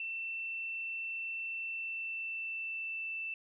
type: tone with pitch glide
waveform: sine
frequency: 2683 to 2660 Hz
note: E7 to E7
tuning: +30 to +15 cents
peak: -36 dBFS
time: 0-3.34 s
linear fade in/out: 2 ms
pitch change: -15 cents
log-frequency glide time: 1.55-3.08 s
effects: none